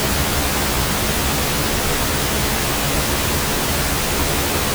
pink noise with comb filter, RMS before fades -19 dBFS, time 0-4.74 s, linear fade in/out 0 ms, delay 14 ms, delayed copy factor +0.65, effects none

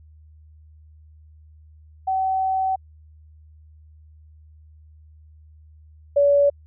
sine tone pair in turn, 761 / 570.1 Hz, F#5 / C#5, +48 / +48 cents, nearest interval perfect fourth, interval 500 cents, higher first, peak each -19 / -13 dBFS, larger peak second, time 2.07-2.76 / 6.16-6.5 s, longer first, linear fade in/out 10 ms, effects added 77 Hz sine -46 dBFS peak until 6.66 s

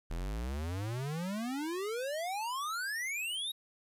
square exponential sweep, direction up, 38.89 to 3840 Hz, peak -35 dBFS, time 0.1-3.52 s, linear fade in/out 10 ms, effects resampled to 32000 Hz + 11-bit

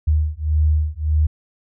sine beating tone pair, 75.9 / 77.6 Hz, D#2 / D#2, -42 / -4 cents, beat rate 1.7 Hz, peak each -18 dBFS, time 0.07-1.27 s, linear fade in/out 10 ms, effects none

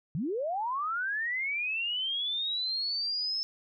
sine linear sweep, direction up, 130.81 to 5274 Hz, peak -29 dBFS, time 0.15-3.43 s, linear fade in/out 0 ms, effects none

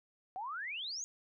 sine exponential sweep, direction up, 724 to 6840 Hz, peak -38 dBFS, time 0.36-1.04 s, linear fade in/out 0 ms, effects none

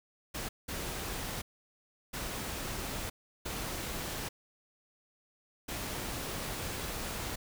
pink noise bursts at uneven times, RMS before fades -38 dBFS, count 5, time 0.34-0.49 / 0.68-1.42 / 2.13-3.1 / 3.45-4.29 / 5.68-7.36 s, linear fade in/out 10 ms, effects none

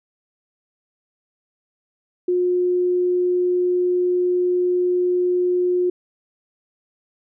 sine tone, 359 Hz, F4, 48 cents sharp, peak -16 dBFS, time 2.28-5.9 s, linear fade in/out 5 ms, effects none

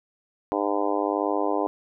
harmonic tone, 101.6 Hz, G#2, 38 cents flat, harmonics 3 / 4 / 5 / 6 / 7 / 8 / 9 / 10, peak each -28 / -29 / -30 / -31 / -31 / -32 / -33 / -33 dBFS, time 0.52-1.67 s, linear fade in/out 0 ms, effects none

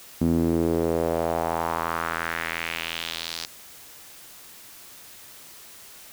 sawtooth tone with band-pass filter sweep, 82.9 Hz, E2, 10 cents sharp, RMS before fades -26 dBFS, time 0.21-3.46 s, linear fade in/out 5 ms, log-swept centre 240 to 4900 Hz, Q 2.4, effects white hiss -46 dBFS RMS until 6.12 s

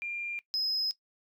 sine tone pair in turn, 2393 / 5091 Hz, D7 / D#8, +32 / +39 cents, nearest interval octave + minor second, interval 1307 cents, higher second, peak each -33 / -25 dBFS, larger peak second, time 0.02-0.39 / 0.54-0.91 s, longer neither, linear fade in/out 0 ms, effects noise-tail reverb RT60 0.1 s tail -19 dB re dry + tanh soft clip ceiling -25 dBFS

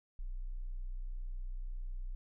sine tone, 30.87 Hz, B0, in tune, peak -37 dBFS, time 0.19-2.15 s, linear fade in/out 0 ms, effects none

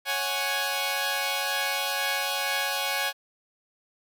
10% pulse chord, C# suspended fourth, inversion none, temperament equal, 554.4 / 740 / 830.6 Hz, C#5 / F#5 / G#5, 0 / 0 / 0 cents, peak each -23 / -23 / -21 dBFS, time 0.05-3.13 s, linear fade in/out 50 ms, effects none

